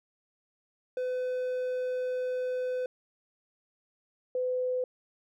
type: tone pair in turn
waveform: triangle / sine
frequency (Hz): 505 / 505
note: B4 / B4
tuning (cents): +39 / +39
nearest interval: unison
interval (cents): 0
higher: neither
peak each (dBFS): -27 / -27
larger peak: neither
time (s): 0.97-2.86 / 4.35-4.84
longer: first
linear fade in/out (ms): 2
effects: none